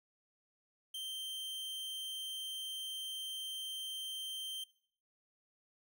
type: tone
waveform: 45% pulse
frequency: 3136 Hz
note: G7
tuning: in tune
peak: -40 dBFS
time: 0.94-4.64 s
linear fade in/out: 5 ms
effects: noise-tail reverb RT60 0.6 s tail -20 dB re dry